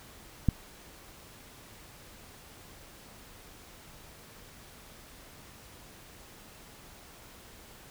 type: click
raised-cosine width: 5 ms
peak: -10 dBFS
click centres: 0.487 s
effects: pink hiss -52 dBFS RMS until 7.9 s